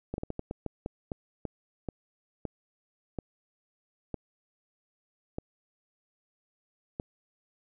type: slowing click train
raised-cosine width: 2 ms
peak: -20 dBFS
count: 16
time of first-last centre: 0.14-6.999 s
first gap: 41 ms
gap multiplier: 1.3
effects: none